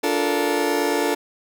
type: chord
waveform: 30% pulse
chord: Bb major seventh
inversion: first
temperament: just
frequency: 291.4 / 349.6 / 437 / 466.2 Hz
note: D4 / F4 / A4 / Bb4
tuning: -13 / +2 / -12 / 0 cents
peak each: -22 / -23 / -21 / -25 dBFS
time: 0.03-1.15 s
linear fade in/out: 10 ms
effects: none